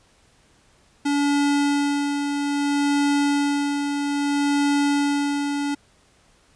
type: tone with tremolo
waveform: square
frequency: 286 Hz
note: D4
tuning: 46 cents flat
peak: -18 dBFS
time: 1.05-5.75 s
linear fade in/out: 10 ms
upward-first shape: sine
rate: 0.61 Hz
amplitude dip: 45%
effects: pink hiss -58 dBFS RMS until 6.55 s + resampled to 22050 Hz